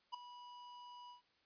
square tone with ADSR envelope, 978 Hz, B5, 17 cents flat, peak -39 dBFS, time 0.12-1.22 s, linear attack 23 ms, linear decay 5 ms, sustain -14 dB, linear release 120 ms, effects white hiss -75 dBFS RMS until 1.45 s + resampled to 11025 Hz

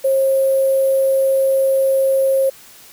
sine tone with sample-and-hold, 537 Hz, C5, 45 cents sharp, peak -12 dBFS, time 0.04-2.5 s, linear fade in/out 10 ms, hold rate 11025 Hz, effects white hiss -43 dBFS RMS until 2.92 s

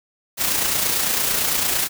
white noise with amplitude modulation, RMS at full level -19 dBFS, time 0.37-1.89 s, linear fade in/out 50 ms, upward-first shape sine, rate 28.9 Hz, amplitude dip 40%, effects none

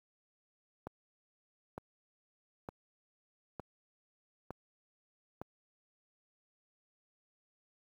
click train, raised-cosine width 1 ms, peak -27 dBFS, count 6, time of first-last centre 0.87-5.415 s, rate 1.1 Hz, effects high-pass 60 Hz 12 dB/octave + 10-bit

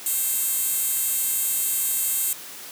10% pulse tone with high-pass filter, 533 Hz, C5, 32 cents sharp, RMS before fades -24 dBFS, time 0.06-2.33 s, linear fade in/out 2 ms, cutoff 10000 Hz, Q 1.7, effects white hiss -39 dBFS RMS until 2.71 s + high-pass 150 Hz 12 dB/octave

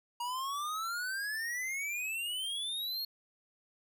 square exponential sweep, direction up, 946 to 4330 Hz, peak -35 dBFS, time 0.2-3.05 s, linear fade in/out 5 ms, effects none

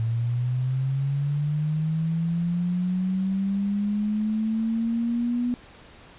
sine linear sweep, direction up, 112.6 to 245.5 Hz, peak -22 dBFS, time 0-5.54 s, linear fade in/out 0 ms, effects pink hiss -49 dBFS RMS until 6.18 s + resampled to 8000 Hz

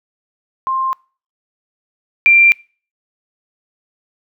sine tone pair in turn, 1055 / 2368 Hz, C6 / D7, +14 / +14 cents, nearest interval octave + major second, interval 1400 cents, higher second, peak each -15 / -5 dBFS, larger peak second, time 0.67-0.93 / 2.26-2.52 s, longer neither, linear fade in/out 0 ms, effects noise-tail reverb RT60 0.4 s tail -26 dB re dry

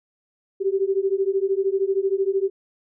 sine beating tone pair, 382.3 / 395.3 Hz, G4 / G4, -43 / +15 cents, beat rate 13 Hz, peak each -22 dBFS, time 0.6-2.5 s, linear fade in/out 20 ms, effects none

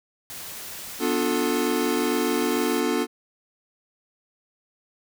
white noise, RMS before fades -37 dBFS, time 0.3-2.8 s, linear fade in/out 0 ms
square chord, B half-diminished seventh, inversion none, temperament equal with one note detuned, 246.9 / 293.7 / 355.7 / 440 Hz, B3 / D4 / F4 / A4, 0 / 0 / +32 / 0 cents, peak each -28 dBFS, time 0.99-3.07 s, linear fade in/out 50 ms
effects none

